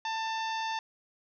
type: harmonic tone with a mistuned harmonic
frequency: 891 Hz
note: A5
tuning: 22 cents sharp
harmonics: 1 / 2 / 3 / 4 / 5 / 6 / 7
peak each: -32 / -39 / -42 / -42 / -46 / -48 / -51 dBFS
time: 0.05-0.79 s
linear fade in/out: 2 ms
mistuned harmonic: 5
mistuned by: +39 cents
effects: none